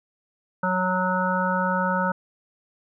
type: harmonic tone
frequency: 184.2 Hz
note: F#3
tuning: 7 cents flat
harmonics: 1 / 3 / 5 / 7 / 8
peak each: -26 / -28 / -26 / -28 / -28 dBFS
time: 0.63-2.12 s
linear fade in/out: 5 ms
effects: none